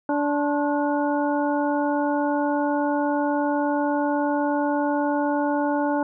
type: harmonic tone with a mistuned harmonic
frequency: 290.6 Hz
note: D4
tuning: 18 cents flat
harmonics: 1 / 2 / 3 / 4 / 5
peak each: -23 / -26 / -26 / -36 / -33 dBFS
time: 0.09-6.03 s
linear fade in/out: 2 ms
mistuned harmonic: 4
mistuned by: -130 cents
effects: none